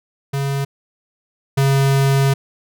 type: tone pair in turn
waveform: square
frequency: 138.59 / 137 Hz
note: C#3 / C#3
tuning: 0 / -20 cents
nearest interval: unison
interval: 20 cents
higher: first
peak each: -19 / -13 dBFS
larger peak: second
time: 0.33-0.65 / 1.57-2.34 s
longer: second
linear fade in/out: 10 ms
effects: none